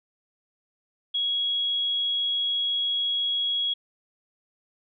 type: tone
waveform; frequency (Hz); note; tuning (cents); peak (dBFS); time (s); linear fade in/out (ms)
sine; 3322; G#7; 0; -23; 1.14-3.74; 10
effects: none